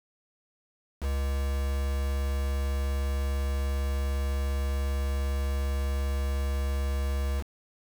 triangle tone with quantisation, 68.7 Hz, C#2, 15 cents flat, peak -24 dBFS, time 1-7.44 s, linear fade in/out 50 ms, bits 6, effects none

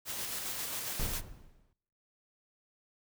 white noise with tremolo, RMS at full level -37 dBFS, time 0.05-1.22 s, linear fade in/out 50 ms, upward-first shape square, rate 7.4 Hz, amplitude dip 25%
brown noise with exponential decay, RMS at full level -31 dBFS, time 0.99-1.73 s, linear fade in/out 2 ms, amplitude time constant 160 ms
effects noise-tail reverb RT60 0.8 s tail -22 dB re dry

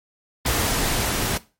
pink noise with level ramp, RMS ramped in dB -21 to -24 dBFS, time 0.45-1.38 s, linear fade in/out 10 ms, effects noise-tail reverb RT60 0.3 s tail -18 dB re dry + MP3 64 kbps

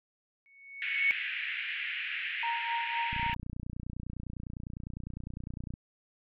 sine tone with exponential growth, 2217 Hz, C#7, in tune, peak -21 dBFS, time 0.46-1.11 s, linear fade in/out 0 ms, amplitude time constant 140 ms
white band-pass noise, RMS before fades -36 dBFS, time 0.82-3.34 s, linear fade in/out 0 ms, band 1700 to 2800 Hz, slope 48 dB/octave
sine tone with tremolo, 932.3 Hz, A#5, in tune, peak -29 dBFS, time 2.43-3.35 s, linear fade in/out 2 ms, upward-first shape triangle, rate 3.9 Hz, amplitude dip 70%
click train, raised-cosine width 5 ms, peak -27 dBFS, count 79, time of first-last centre 3.13-5.739 s, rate 29.9 Hz
effects none

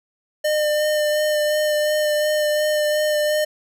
square tone with vibrato, 604 Hz, D5, 48 cents sharp, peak -18 dBFS, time 0.44-3.45 s, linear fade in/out 10 ms, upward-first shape sine, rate 2.8 Hz, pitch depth 15 cents each way, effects none

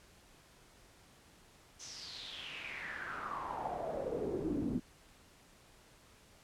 brown noise with band-pass filter sweep, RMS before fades -40 dBFS, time 1.79-4.8 s, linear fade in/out 20 ms, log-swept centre 6200 to 230 Hz, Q 5.7, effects pink hiss -62 dBFS RMS until 6.43 s + low-pass 11000 Hz 12 dB/octave

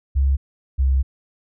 sine tone pair in turn, 68.2 / 66.45 Hz, C#2 / C2, -28 / +27 cents, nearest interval unison, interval 45 cents, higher first, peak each -14 dBFS, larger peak neither, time 0.15-0.37 / 0.78-1.03 s, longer second, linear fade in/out 20 ms, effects none

